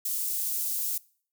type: high-pass noise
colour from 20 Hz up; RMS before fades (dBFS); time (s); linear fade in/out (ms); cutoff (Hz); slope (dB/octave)
white; -30; 0.05-0.98; 5; 8400; 12
effects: noise-tail reverb RT60 0.5 s tail -23 dB re dry